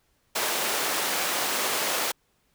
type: high-pass noise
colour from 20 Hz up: pink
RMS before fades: -27 dBFS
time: 0.35-2.12 s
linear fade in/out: 10 ms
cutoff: 480 Hz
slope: 12 dB/octave
effects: pink hiss -69 dBFS RMS until 2.54 s